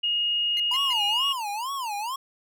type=tone; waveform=sine; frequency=2863 Hz; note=F7; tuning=42 cents sharp; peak=-22 dBFS; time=0.03-1.33 s; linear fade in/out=10 ms
type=tone bursts; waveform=25% pulse; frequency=2093 Hz; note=C7; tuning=in tune; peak=-32 dBFS; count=3; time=0.57-0.931 s; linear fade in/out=0 ms; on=27 ms; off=140 ms
type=tone with vibrato; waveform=square; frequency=953 Hz; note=A#5; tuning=38 cents sharp; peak=-29 dBFS; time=0.71-2.16 s; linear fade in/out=5 ms; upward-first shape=sine; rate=2.2 Hz; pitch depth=280 cents each way
effects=none